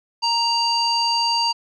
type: tone with low-pass filter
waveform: square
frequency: 933 Hz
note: A#5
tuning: 1 cent sharp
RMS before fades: -20 dBFS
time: 0.22-1.53 s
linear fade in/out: 20 ms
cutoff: 5000 Hz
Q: 7.8
effects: none